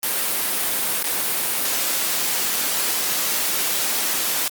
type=noise with dropouts; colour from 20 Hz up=white; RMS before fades=-22 dBFS; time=0.03-4.48 s; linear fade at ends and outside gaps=1 ms; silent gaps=1.028-1.041 s; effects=high-pass 200 Hz 12 dB/octave + Opus 32 kbps